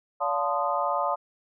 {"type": "tone cluster", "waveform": "sine", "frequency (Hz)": [573, 703, 880, 1034, 1234], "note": ["D5", "F5", "A5", "C6", "D#6"], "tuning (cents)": [-43, 11, 0, -21, -15], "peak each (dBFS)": -30, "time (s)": [0.2, 1.16], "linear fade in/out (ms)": 20, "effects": []}